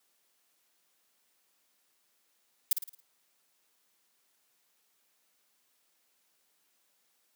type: noise with echo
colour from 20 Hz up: violet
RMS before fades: -23 dBFS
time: 2.71-2.73 s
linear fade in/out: 5 ms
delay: 55 ms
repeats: 5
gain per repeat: -7 dB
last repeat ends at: 3.005 s
effects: white hiss -73 dBFS RMS until 7.35 s + high-pass 200 Hz 12 dB/octave